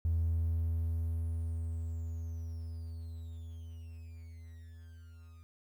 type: tone with level ramp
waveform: triangle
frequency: 82.41 Hz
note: E2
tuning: in tune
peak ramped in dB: -24 to -49 dBFS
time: 0.05-5.43 s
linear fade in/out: 0 ms
effects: tanh soft clip ceiling -24 dBFS + 11-bit